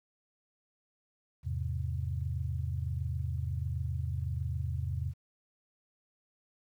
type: chord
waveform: sine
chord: E augmented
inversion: none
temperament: equal with one note detuned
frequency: 82.41 / 103.83 / 130.28 Hz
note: E2 / G#2 / B#2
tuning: 0 / 0 / -7 cents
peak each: -34 / -38 / -36 dBFS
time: 1.43-5.14 s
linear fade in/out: 50 ms
effects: 11-bit